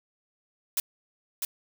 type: noise with echo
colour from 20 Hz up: blue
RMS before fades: -26 dBFS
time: 0.77-0.8 s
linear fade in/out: 2 ms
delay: 650 ms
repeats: 1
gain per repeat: -4 dB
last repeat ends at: 1.45 s
effects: none

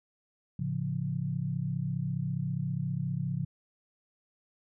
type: chord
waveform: sine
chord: A augmented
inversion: none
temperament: equal with one note detuned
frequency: 110 / 139.8 / 174.61 Hz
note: A2 / C#3 / E#3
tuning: 0 / +15 / 0 cents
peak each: -37 / -32 / -34 dBFS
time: 0.59-3.45 s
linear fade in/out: 5 ms
effects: none

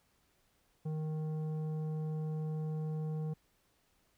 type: tone with tanh clipping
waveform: triangle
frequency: 155.56 Hz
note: D#3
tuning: in tune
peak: -36 dBFS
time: 0.85-3.34 s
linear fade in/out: 10 ms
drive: 14 dB
effects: pink hiss -73 dBFS RMS until 4.17 s

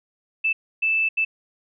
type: tone bursts at uneven times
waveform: sine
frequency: 2637 Hz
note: E7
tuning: in tune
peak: -18 dBFS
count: 3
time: 0.44-0.53 / 0.82-1.09 / 1.17-1.25 s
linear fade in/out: 10 ms
effects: none

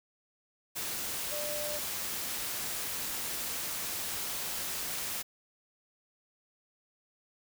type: tone in noise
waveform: sine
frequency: 594 Hz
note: D5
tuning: 20 cents sharp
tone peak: -37 dBFS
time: 1.31-1.79 s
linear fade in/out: 20 ms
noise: white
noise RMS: -36 dBFS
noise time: 0.75-5.23 s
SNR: -4 dB
effects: none

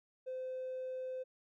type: tone with hard clipping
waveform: sine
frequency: 515 Hz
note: C5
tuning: 28 cents flat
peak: -39 dBFS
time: 0.26-1.24 s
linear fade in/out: 20 ms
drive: 1 dB
effects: none

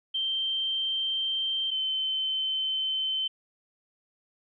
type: tone pair in turn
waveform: sine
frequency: 3136 / 3077 Hz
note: G7 / G7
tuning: 0 / -33 cents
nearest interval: unison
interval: 33 cents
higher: first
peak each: -26 dBFS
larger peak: neither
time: 0.14-1.71 / 1.71-3.28 s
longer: neither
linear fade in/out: 10 ms
effects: none

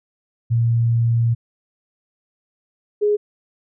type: tone pair in turn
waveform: sine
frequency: 116.54 / 416.2 Hz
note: A#2 / G#4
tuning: 0 / +4 cents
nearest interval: octave + minor seventh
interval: 2204 cents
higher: second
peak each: -14 dBFS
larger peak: neither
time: 0.5-1.35 / 3.01-3.17 s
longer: first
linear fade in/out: 20 ms
effects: none

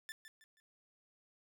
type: tone with echo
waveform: sawtooth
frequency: 1765 Hz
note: A6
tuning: 5 cents sharp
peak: -40 dBFS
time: 0.09-0.12 s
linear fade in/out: 0 ms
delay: 160 ms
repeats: 3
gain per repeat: -9 dB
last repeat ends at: 0.6 s
effects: none

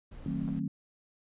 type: noise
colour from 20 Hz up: brown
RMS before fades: -46 dBFS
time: 0.11-0.6 s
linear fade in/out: 10 ms
type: chord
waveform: sine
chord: D# diminished seventh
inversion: none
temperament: just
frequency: 155.56 / 186.68 / 224 / 268.8 Hz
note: D#3 / F#3 / A3 / C4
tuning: 0 / +16 / +31 / +47 cents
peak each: -36 dBFS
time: 0.26-0.68 s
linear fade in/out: 2 ms
type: clicks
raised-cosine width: 1 ms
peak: -36 dBFS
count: 2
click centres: 0.479 / 0.487 s
effects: resampled to 8000 Hz

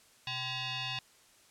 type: tone with frequency modulation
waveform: sine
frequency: 127.1 Hz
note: C3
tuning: 50 cents flat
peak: -34 dBFS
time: 0.27-0.99 s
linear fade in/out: 2 ms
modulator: 899 Hz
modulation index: 4.6
effects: white hiss -62 dBFS RMS until 1.5 s + low-pass 10000 Hz 12 dB/octave

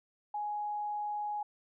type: tone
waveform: sine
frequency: 834 Hz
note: G#5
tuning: 7 cents sharp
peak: -33 dBFS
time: 0.34-1.43 s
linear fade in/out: 5 ms
effects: none

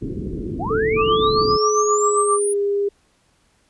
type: low-pass noise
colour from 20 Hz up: white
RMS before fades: -27 dBFS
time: 0.01-1.58 s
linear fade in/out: 20 ms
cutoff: 390 Hz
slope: 48 dB/octave
type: linear sweep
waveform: sine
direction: up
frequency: 615 to 9800 Hz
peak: -24 dBFS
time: 0.59-2.54 s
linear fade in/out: 20 ms
type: tone with pitch glide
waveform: sine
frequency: 440 to 403.5 Hz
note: A4 to G#4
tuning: 0 to -50 cents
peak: -17 dBFS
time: 0.7-2.89 s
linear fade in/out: 10 ms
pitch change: -150 cents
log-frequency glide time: 1.07-2.62 s
type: tone with tremolo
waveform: sine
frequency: 1174.7 Hz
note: D6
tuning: in tune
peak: -15 dBFS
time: 0.96-2.4 s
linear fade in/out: 50 ms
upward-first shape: sine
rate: 7.5 Hz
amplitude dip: 70%
effects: pink hiss -61 dBFS RMS until 3.69 s + resampled to 24000 Hz

